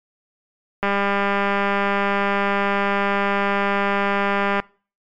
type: click train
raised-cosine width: 0.5 ms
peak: -6 dBFS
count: 755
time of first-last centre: 0.83-4.6 s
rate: 200 Hz
effects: noise-tail reverb RT60 0.4 s tail -24 dB re dry + MP3 96 kbps